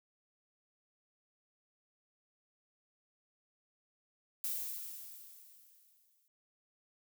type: noise with exponential decay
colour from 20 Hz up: violet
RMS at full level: -36 dBFS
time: 4.44-6.28 s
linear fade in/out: 1 ms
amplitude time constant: 400 ms
effects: none